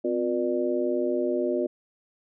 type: harmonic tone with a mistuned harmonic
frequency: 119.2 Hz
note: A#2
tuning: 39 cents sharp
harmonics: 2 / 3 / 4 / 5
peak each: -30 / -26 / -32 / -29 dBFS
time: 0.04-1.67 s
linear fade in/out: 10 ms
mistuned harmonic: 2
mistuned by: +130 cents
effects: none